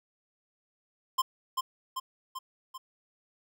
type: tone with echo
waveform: square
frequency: 1046.5 Hz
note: C6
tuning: in tune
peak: -24 dBFS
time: 1.18-1.22 s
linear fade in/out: 10 ms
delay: 390 ms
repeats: 4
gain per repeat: -4 dB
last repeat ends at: 2.78 s
effects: none